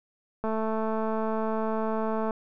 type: click train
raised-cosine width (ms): 1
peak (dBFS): -17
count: 412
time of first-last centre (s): 0.44-2.308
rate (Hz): 220
effects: none